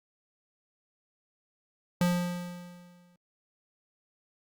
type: tone with exponential decay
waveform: square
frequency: 176.5 Hz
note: F3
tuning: 19 cents sharp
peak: -22 dBFS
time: 2.01-3.16 s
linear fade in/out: 2 ms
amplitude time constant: 250 ms
effects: Opus 48 kbps